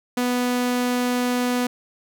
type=tone; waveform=sawtooth; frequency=246.9 Hz; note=B3; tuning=in tune; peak=-16 dBFS; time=0.17-1.67 s; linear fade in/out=5 ms; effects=none